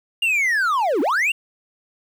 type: linear two-way sweep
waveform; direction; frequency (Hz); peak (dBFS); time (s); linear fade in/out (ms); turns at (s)
triangle; down then up; 2842 to 254.6 to 2842; -15; 0.22-1.32; 5; 1.01
effects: 8-bit